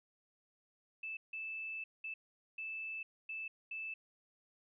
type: tone bursts at uneven times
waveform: sine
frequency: 2632 Hz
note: E7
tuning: 3 cents flat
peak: -40 dBFS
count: 6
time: 1.03-1.17 / 1.33-1.84 / 2.04-2.14 / 2.58-3.03 / 3.29-3.48 / 3.71-3.94 s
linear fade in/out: 5 ms
effects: none